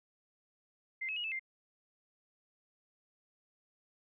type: tone with pitch steps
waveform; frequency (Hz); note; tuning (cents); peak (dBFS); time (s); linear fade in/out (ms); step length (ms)
sine; 2084 / 2576 / 2891 / 2629 / 2102; C7 / E7 / F#7 / E7 / C7; -7 / -41 / -41 / -5 / +7; -35; 1.01-1.395; 10; 77
effects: none